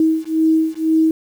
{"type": "beating tone pair", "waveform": "sine", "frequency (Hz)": [318.3, 320.3], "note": ["D#4", "E4"], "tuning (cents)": [39, -50], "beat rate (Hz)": 2, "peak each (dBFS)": -16, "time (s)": [0, 1.11], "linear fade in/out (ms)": 2, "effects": ["7-bit"]}